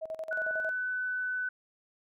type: tone with tremolo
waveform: sine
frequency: 639 Hz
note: D#5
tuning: 46 cents sharp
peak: -33 dBFS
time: 0.01-0.71 s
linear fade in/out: 20 ms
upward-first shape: square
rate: 11 Hz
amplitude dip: 80%
type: tone with pitch glide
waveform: sine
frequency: 1483 to 1501.1 Hz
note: F#6 to F#6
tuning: +4 to +25 cents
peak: -30 dBFS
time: 0.31-1.49 s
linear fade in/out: 5 ms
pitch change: +21 cents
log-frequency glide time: 0.42-0.75 s
effects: none